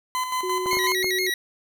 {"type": "tone with tremolo", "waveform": "40% pulse", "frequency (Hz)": 1017, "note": "C6", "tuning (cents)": -50, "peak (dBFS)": -22, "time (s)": [0.15, 0.92], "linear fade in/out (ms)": 0, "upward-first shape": "square", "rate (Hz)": 5.8, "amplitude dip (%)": 50}
{"type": "tone with pitch glide", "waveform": "sine", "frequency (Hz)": [368.5, 371.7], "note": ["F#4", "F#4"], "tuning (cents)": [-7, 8], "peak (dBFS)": -26, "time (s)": [0.43, 1.3], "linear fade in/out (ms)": 5, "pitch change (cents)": 15, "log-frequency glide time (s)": [0.66, 0.91]}
{"type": "clicks", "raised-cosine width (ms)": 1, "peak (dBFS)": -18, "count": 4, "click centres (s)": [0.66, 0.731, 0.77, 1.044]}
{"type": "tone with vibrato", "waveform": "25% pulse", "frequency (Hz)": 2032, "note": "B6", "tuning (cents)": 49, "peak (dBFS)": -19, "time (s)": [0.71, 1.34], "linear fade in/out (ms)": 2, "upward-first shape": "square", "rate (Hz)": 6.3, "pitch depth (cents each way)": 97}
{"effects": []}